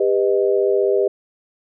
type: chord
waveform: sine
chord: G augmented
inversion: none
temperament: equal with one note detuned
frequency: 398.6 / 493.9 / 622.3 Hz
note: G4 / B4 / D#5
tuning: +29 / 0 / 0 cents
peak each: -16 / -20 / -22 dBFS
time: 0-1.08 s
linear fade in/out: 5 ms
effects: none